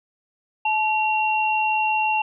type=tone pair together; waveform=sine; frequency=864 / 2743 Hz; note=A5 / F7; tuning=-32 / -32 cents; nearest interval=octave + minor sixth; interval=2000 cents; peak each=-20 / -23 dBFS; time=0.65-2.22 s; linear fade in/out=5 ms; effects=none